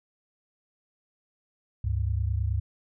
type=tone pair together; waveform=sine; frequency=71.35 / 100.9 Hz; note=D2 / G#2; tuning=-49 / -49 cents; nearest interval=tritone; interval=600 cents; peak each=-27 dBFS; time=1.84-2.6 s; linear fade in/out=5 ms; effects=none